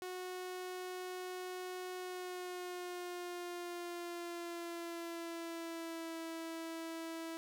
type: tone with pitch glide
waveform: sawtooth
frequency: 366.1 to 328 Hz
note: F#4 to E4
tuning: -18 to -9 cents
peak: -38 dBFS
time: 0.02-7.37 s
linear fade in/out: 0 ms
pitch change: -191 cents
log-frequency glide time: 1.97-6.17 s
effects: none